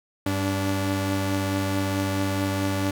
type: tone pair together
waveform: sawtooth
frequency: 98 / 289.4 Hz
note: G2 / D4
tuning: 0 / -25 cents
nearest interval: octave + perfect fifth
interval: 1875 cents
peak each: -22 dBFS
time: 0.26-2.91 s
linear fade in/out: 5 ms
effects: none